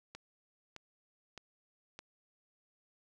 click train, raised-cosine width 0.2 ms, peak -29 dBFS, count 4, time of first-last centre 0.15-1.99 s, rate 1.63 Hz, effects none

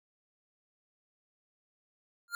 square tone with exponential growth, 1401 Hz, F6, 5 cents sharp, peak -30 dBFS, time 2.28-2.35 s, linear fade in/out 1 ms, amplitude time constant 15 ms, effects none

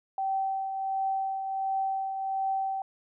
sine tone with tremolo, 773 Hz, G5, 24 cents flat, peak -25 dBFS, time 0.18-2.82 s, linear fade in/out 2 ms, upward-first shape triangle, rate 1.4 Hz, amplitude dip 50%, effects none

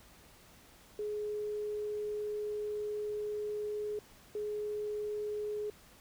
sine tone bursts at uneven times, 420 Hz, G#4, 19 cents sharp, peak -34 dBFS, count 2, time 0.99-3.99 / 4.35-5.7 s, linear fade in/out 2 ms, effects pink hiss -59 dBFS RMS until 6 s

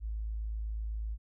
sine tone, 54 Hz, A1, 32 cents flat, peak -33 dBFS, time 0-1.18 s, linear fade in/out 50 ms, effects none

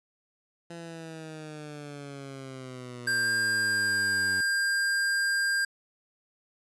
15% pulse linear sweep, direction down, 170 to 92.9 Hz, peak -33 dBFS, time 0.7-4.41 s, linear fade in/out 5 ms
square tone with pitch glide, 1588 to 1600 Hz, G6 to G6, +22 to +35 cents, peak -25 dBFS, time 3.07-5.65 s, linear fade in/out 5 ms, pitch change +13 cents, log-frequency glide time 3.24-3.29 s
effects resampled to 24000 Hz

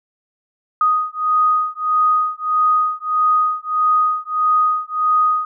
sine beating tone pair, 1244.5 / 1246.1 Hz, D#6 / D#6, 0 / +2 cents, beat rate 1.6 Hz, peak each -17 dBFS, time 0.81-5.45 s, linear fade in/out 2 ms, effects none

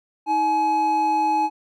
triangle tone pair together, 317.4 / 847.4 Hz, D#4 / G#5, +35 / +35 cents, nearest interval octave + perfect fourth, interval 1700 cents, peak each -25 / -16 dBFS, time 0.26-1.5 s, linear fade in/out 50 ms, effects none

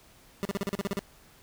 25% pulse tone bursts, 198.4 Hz, G3, 21 cents sharp, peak -24 dBFS, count 10, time 0.43-0.991 s, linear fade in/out 0 ms, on 21 ms, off 39 ms, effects pink hiss -57 dBFS RMS until 1.42 s

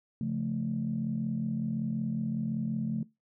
sine chord, Db augmented, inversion none, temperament equal, 138.59 / 174.61 / 220 Hz, Db3 / F3 / A3, 0 / 0 / 0 cents, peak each -34 / -35 / -31 dBFS, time 0.21-3.03 s, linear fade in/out 2 ms, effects noise-tail reverb RT60 0.2 s tail -19 dB re dry + tanh soft clip ceiling -21 dBFS

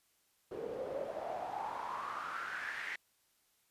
pink noise with band-pass filter sweep, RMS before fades -41 dBFS, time 0.51-2.96 s, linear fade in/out 5 ms, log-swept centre 410 to 2000 Hz, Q 6.5, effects white hiss -74 dBFS RMS until 3.7 s + resampled to 32000 Hz

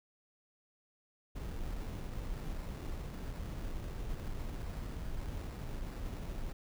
brown noise with sample-and-hold, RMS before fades -40 dBFS, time 1.35-6.53 s, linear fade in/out 10 ms, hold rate 3150 Hz, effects none

